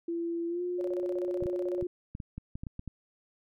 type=tone with pitch glide; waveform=sine; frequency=338.1 to 356.3 Hz; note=E4 to F4; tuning=+44 to +35 cents; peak=-30 dBFS; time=0.08-1.87 s; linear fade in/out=5 ms; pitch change=+91 cents; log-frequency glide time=0.48-0.62 s
type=tone with tremolo; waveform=sine; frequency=556 Hz; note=C#5; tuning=5 cents sharp; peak=-33 dBFS; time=0.78-1.84 s; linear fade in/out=20 ms; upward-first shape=square; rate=16 Hz; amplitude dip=80%
type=clicks; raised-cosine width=5 ms; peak=-26 dBFS; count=11; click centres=1.425 / 1.459 / 1.826 / 2.151 / 2.202 / 2.38 / 2.555 / 2.635 / 2.668 / 2.794 / 2.877 s
effects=none